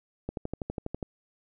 click train, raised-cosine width 2 ms, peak -19 dBFS, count 10, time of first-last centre 0.29-1.028 s, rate 12.2 Hz, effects none

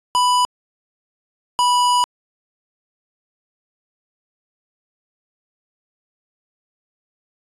square tone pair in turn, 990 / 982 Hz, B5 / B5, +4 / -10 cents, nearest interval unison, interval 14 cents, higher first, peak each -14 dBFS, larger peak neither, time 0.15-0.45 / 1.59-2.04 s, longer second, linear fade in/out 0 ms, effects resampled to 24000 Hz

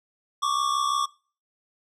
square tone pair together, 1109.1 / 1175 Hz, C#6 / D6, +1 / +1 cents, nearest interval minor second, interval 100 cents, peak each -26 dBFS, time 0.42-1.06 s, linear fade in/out 10 ms, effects noise-tail reverb RT60 0.4 s tail -22 dB re dry + low-pass 8000 Hz 12 dB/octave

